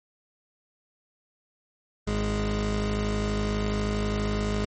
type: tone pair together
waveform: 25% pulse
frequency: 52.2 / 207.7 Hz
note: G#1 / G#3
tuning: +10 / 0 cents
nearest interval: 2 octaves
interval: 2390 cents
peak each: -24 dBFS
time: 2.07-4.65 s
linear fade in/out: 5 ms
effects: MP3 32 kbps